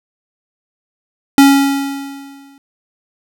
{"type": "tone with exponential decay", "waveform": "square", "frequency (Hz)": 277.2, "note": "C#4", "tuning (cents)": 0, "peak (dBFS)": -3, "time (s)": [1.38, 2.58], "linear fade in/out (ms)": 1, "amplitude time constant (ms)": 260, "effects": []}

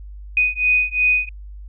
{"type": "beating tone pair", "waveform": "sine", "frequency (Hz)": [2489, 2491.8], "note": ["D#7", "D#7"], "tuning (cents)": [0, 2], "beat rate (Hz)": 2.8, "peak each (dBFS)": -18, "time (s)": [0.37, 1.29], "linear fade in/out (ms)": 2, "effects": ["added 50 Hz sine -33 dBFS peak until 1.68 s"]}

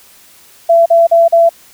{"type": "tone bursts", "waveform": "sine", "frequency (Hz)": 672, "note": "E5", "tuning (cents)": 33, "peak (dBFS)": -4, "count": 4, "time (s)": [0.69, 1.493], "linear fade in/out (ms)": 10, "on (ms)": 170, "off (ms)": 41, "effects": ["white hiss -43 dBFS RMS until 1.73 s"]}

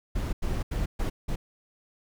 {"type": "noise bursts at uneven times", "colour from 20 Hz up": "brown", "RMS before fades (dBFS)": -28, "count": 5, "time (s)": [[0.15, 0.33], [0.42, 0.63], [0.71, 0.86], [0.99, 1.1], [1.28, 1.36]], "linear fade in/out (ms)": 10, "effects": []}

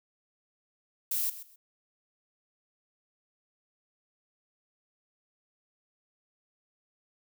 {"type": "noise with echo", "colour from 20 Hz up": "violet", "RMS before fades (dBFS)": -30, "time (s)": [1.11, 1.3], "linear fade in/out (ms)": 5, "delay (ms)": 130, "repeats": 2, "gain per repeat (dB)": -14, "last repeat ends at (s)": 1.56, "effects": []}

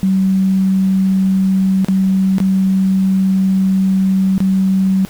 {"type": "tone with dropouts", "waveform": "sine", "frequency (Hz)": 190.7, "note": "G3", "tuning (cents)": -47, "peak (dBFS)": -10, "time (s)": [0.03, 5.05], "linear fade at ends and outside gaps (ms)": 0, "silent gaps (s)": [[1.846, 1.885], [2.383, 2.402], [4.38, 4.404]], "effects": ["pink hiss -38 dBFS RMS until 5.09 s"]}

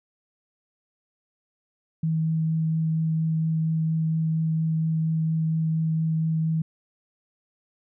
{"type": "tone with vibrato", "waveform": "sine", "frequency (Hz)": 160.2, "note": "E3", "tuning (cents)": -49, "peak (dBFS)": -21, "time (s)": [2.03, 6.62], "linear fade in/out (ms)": 5, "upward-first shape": "triangle", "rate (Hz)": 4.3, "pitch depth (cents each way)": 9, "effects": []}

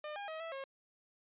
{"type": "tone with pitch steps", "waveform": "sawtooth", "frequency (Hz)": [603, 810, 635, 657, 542], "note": ["D5", "G#5", "D#5", "E5", "C#5"], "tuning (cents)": [46, -43, 35, -6, -39], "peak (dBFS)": -37, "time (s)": [0.04, 0.64], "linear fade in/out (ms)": 2, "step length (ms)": 120, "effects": ["resampled to 8000 Hz"]}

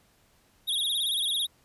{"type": "tone with vibrato", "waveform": "square", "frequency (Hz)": 3520, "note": "A7", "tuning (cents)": 0, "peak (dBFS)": -26, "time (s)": [0.67, 1.47], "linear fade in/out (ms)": 20, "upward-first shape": "sine", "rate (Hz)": 18, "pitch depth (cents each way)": 140, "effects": ["pink hiss -64 dBFS RMS until 1.64 s", "resampled to 32000 Hz"]}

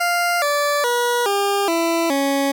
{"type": "tone with pitch steps", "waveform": "20% pulse", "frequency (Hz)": [698.5, 580.6, 482.6, 401.2, 333.5, 277.2], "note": ["F5", "D5", "B4", "G4", "E4", "C#4"], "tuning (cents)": [0, -20, -40, 40, 20, 0], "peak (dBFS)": -12, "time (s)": [0, 2.52], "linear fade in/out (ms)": 10, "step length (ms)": 420, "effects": []}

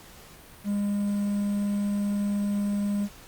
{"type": "tone with quantisation", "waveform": "triangle", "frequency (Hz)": 203.6, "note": "G#3", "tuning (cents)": -34, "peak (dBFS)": -22, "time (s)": [0.64, 3.09], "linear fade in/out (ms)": 50, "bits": 8, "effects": ["pink hiss -49 dBFS RMS until 3.27 s", "Opus 48 kbps"]}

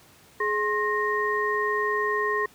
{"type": "tone cluster", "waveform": "sine", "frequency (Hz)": [420.7, 1065, 1859], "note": ["G#4", "C6", "A#6"], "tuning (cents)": [22, 30, -5], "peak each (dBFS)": -27, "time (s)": [0.4, 2.46], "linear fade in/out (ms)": 5, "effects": ["pink hiss -54 dBFS RMS until 2.54 s", "high-pass 80 Hz 12 dB/octave"]}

